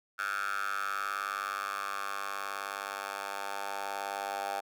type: tone with high-pass filter sweep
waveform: 10% pulse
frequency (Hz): 99.3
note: G2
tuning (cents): +23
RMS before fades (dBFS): -36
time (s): 0.18-4.61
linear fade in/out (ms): 20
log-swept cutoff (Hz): 1400 to 810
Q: 6.9
effects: none

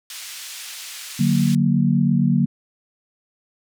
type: band-pass noise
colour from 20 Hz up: pink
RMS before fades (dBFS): -35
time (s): 0.1-1.55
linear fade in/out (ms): 2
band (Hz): 2700 to 12000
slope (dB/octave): 12
type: chord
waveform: sine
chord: D augmented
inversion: none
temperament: equal with one note detuned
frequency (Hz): 146.83 / 184.46 / 233.1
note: D3 / F#3 / A#3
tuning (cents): 0 / -5 / 0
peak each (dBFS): -19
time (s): 1.19-2.46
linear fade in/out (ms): 10
effects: none

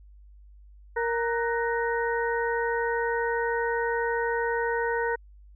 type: harmonic tone with a mistuned harmonic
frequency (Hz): 466.2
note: A#4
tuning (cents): 0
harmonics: 1 / 2 / 3 / 4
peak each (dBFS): -27 / -30 / -32 / -33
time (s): 0.96-5.16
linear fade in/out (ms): 10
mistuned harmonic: 3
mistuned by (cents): +110
effects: added 50 Hz sine -48 dBFS peak until 5.55 s

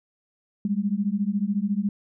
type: beating tone pair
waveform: sine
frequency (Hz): 196 / 210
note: G3 / G#3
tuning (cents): 0 / +19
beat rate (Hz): 14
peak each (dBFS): -25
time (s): 0.65-1.89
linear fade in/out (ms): 2
effects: none

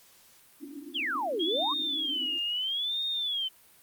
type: band-pass noise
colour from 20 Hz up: white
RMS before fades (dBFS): -43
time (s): 0.6-2.39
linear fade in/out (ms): 20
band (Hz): 260 to 330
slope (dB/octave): 96
type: exponential two-way sweep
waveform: sine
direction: down then up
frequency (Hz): 3520 to 304.4 to 1212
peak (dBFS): -28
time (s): 0.94-1.74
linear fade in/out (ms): 20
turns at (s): 1.44
type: tone with vibrato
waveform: sine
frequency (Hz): 3226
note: G7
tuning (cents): +49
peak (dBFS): -28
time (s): 1.39-3.49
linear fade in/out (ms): 20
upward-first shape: sine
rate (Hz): 0.75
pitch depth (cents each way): 230
effects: white hiss -58 dBFS RMS until 3.82 s + Opus 48 kbps

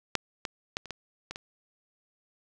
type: clicks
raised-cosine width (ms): 0.2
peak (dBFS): -7 / -15 / -13 / -26 / -18 / -20 / -21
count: 7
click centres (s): 0.153 / 0.452 / 0.769 / 0.857 / 0.907 / 1.31 / 1.359
effects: none

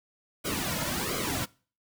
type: noise with flanger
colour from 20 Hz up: pink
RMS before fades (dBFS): -31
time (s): 0.44-1.46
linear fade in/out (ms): 20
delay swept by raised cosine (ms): 1.1 to 2.6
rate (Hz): 1.4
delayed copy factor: -0.85
effects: noise-tail reverb RT60 0.4 s tail -23 dB re dry

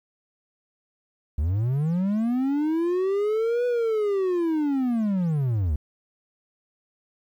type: linear two-way sweep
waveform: triangle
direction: up then down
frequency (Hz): 68 to 493.9 to 68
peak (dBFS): -19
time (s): 1.38-5.76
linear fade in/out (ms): 5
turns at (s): 3.66
effects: 10-bit

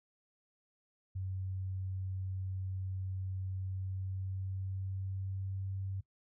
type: tone with pitch glide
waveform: sine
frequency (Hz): 94.4 to 96.33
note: F#2 to G2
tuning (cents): +35 to -30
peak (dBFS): -36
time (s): 1.15-6.01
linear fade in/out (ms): 10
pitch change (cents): +35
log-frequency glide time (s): 3.57-5.75
effects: noise-tail reverb RT60 0.1 s tail -18 dB re dry

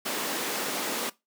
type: high-pass noise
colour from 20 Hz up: pink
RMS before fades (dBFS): -31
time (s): 0.05-1.1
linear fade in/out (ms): 10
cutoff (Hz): 240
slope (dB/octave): 24
effects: noise-tail reverb RT60 0.2 s tail -20 dB re dry

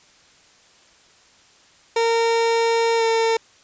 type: tone with pitch glide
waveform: 30% pulse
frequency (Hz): 459.8 to 453.2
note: A#4 to A#4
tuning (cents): -24 to -49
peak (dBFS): -14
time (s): 1.96-3.37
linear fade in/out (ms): 5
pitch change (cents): -25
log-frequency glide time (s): 2.97-3.03
effects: white hiss -53 dBFS RMS until 3.63 s + resampled to 16000 Hz

